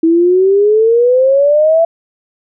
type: exponential sweep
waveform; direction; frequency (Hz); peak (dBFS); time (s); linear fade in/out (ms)
sine; up; 322.4 to 672; -6; 0.03-1.85; 5
effects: none